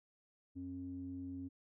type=tone with low-pass filter; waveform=square; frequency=90.3 Hz; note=F#2; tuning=42 cents flat; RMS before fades=-45 dBFS; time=0.55-1.49 s; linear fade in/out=20 ms; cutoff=270 Hz; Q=7.3; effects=none